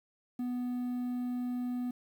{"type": "tone with quantisation", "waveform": "triangle", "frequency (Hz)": 246.9, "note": "B3", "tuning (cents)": 0, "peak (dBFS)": -30, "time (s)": [0.39, 1.91], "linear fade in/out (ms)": 5, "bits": 10, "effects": []}